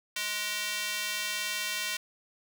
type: tone with high-pass filter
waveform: square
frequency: 209.6 Hz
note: G#3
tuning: 16 cents sharp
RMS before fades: -33 dBFS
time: 0.16-1.97 s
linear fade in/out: 5 ms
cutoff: 2300 Hz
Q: 1.1
effects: none